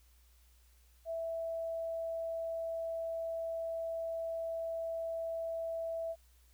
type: tone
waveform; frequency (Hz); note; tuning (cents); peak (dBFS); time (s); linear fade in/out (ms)
sine; 659.3; E5; 0; -35; 1.05-6.16; 50
effects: added 60 Hz sine -62 dBFS peak until 6.53 s + white hiss -70 dBFS RMS until 6.53 s